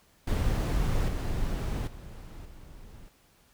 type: noise with level steps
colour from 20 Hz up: brown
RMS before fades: -26 / -30 / -43 / -48 dBFS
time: 0.27-3.09 s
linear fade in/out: 5 ms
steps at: 1.08 / 1.87 / 2.45 s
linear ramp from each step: 5 ms
effects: pink hiss -63 dBFS RMS until 3.53 s